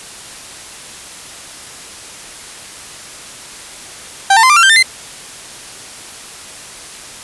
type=tone with pitch steps; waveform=30% pulse; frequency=784 / 900.6 / 1034.5 / 1188.3 / 1365 / 1568 / 1801.2 / 2069 Hz; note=G5 / A5 / C6 / D6 / F6 / G6 / A6 / C7; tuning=0 / +40 / -20 / +20 / -40 / 0 / +40 / -20 cents; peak=-3 dBFS; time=4.3-4.828 s; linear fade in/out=5 ms; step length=66 ms; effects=white hiss -32 dBFS RMS until 7.23 s + resampled to 24000 Hz